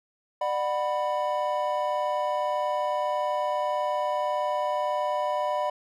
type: chord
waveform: triangle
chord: B minor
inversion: first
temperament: equal with one note detuned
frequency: 598.3 / 740 / 987.8 Hz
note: D5 / F#5 / B5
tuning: +32 / 0 / 0 cents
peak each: -26 / -29 / -27 dBFS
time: 0.41-5.7 s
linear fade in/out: 5 ms
effects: none